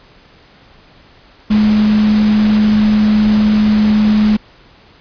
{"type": "tone in noise", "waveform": "sine", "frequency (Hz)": 212.5, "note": "G#3", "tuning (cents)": 40, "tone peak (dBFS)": -8, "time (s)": [1.5, 4.37], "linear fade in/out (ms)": 10, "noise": "pink", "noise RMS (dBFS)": -24, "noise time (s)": [1.5, 4.37], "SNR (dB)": 13, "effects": ["pink hiss -45 dBFS RMS until 5 s", "resampled to 11025 Hz"]}